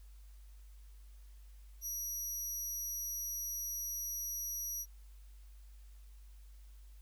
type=tone; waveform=25% pulse; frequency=5800 Hz; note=F#8; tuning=35 cents flat; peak=-33 dBFS; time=1.81-4.86 s; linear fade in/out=50 ms; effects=added 50 Hz sine -52 dBFS peak until 7.01 s + white hiss -70 dBFS RMS until 7.01 s